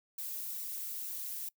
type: noise with flanger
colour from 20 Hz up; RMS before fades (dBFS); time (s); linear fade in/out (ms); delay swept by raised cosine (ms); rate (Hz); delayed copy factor
violet; -40; 0.18-1.49; 5; 0.59 to 3.89; 2.3; -0.5
effects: noise-tail reverb RT60 0.1 s tail -23 dB re dry